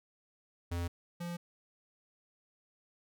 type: tone pair in turn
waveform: square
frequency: 86.3 / 172.9 Hz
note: F2 / F3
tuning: -20 / -17 cents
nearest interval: octave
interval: 1203 cents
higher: second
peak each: -34 / -38 dBFS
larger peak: first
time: 0.71-0.88 / 1.2-1.37 s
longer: neither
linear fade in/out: 10 ms
effects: none